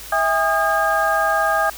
sine tone cluster, 651 / 811 / 1232 / 1617 Hz, E5 / G#5 / D#6 / G#6, -22 / -41 / -17 / -47 cents, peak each -21 dBFS, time 0.12-1.7 s, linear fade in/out 5 ms, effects added 50 Hz sine -42 dBFS peak until 1.77 s + white hiss -36 dBFS RMS until 1.77 s

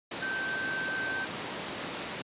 sine tone in noise, 1551 Hz, G6, 19 cents flat, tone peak -31 dBFS, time 0.22-1.25 s, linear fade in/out 5 ms, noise pink, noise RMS -35 dBFS, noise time 0.11-2.22 s, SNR +1 dB, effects high-pass 200 Hz 12 dB/octave + resampled to 8000 Hz

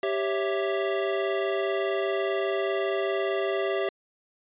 square chord, C# diminished, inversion second, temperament equal, 392 / 554.4 / 659.3 Hz, G4 / C#5 / E5, 0 / 0 / 0 cents, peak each -28 / -33 / -31 dBFS, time 0.03-3.89 s, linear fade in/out 2 ms, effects resampled to 8000 Hz

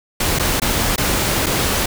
pink noise with dropouts, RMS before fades -18 dBFS, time 0.2-1.86 s, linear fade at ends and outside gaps 5 ms, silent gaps 0.388-0.395 / 0.599-0.618 / 0.961-0.979 / 1.461-1.465 s, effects none

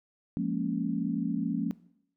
sine chord, Bb minor seventh, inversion second, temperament equal with one note detuned, 174.61 / 208.5 / 233.1 / 277.2 Hz, F3 / Ab3 / Bb3 / Db4, 0 / +7 / 0 / 0 cents, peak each -33 dBFS, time 0.37-1.71 s, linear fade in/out 0 ms, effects noise-tail reverb RT60 0.7 s tail -19 dB re dry

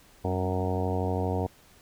harmonic tone with a mistuned harmonic, 92.5 Hz, F#2, in tune, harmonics 1 / 2 / 3 / 4 / 5 / 6 / 7 / 8 / 9 / 10, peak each -29 / -35 / -35 / -37 / -33 / -40 / -37 / -36 / -42 / -40 dBFS, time 0.24-1.47 s, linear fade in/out 10 ms, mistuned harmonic 2, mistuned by +61 cents, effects pink hiss -57 dBFS RMS until 1.81 s

